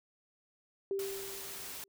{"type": "tone with exponential decay", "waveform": "sine", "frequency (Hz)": 392, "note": "G4", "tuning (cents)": 0, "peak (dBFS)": -30, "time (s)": [0.91, 1.88], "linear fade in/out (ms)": 1, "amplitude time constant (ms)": 210}
{"type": "noise", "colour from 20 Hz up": "white", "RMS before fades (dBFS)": -44, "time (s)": [0.99, 1.84], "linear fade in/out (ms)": 2}
{"effects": []}